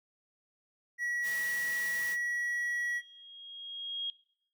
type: tone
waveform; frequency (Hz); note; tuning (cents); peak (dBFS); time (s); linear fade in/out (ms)
triangle; 1927; B6; -43; -29; 0.98-3.02; 50
type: noise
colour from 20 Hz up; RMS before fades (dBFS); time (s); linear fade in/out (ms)
white; -44; 1.22-2.17; 50
type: tone with exponential growth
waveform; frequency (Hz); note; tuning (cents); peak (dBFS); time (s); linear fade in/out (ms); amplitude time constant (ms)
sine; 3270; G#7; -28; -32; 2.16-4.1; 1; 420
effects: noise-tail reverb RT60 0.6 s tail -20 dB re dry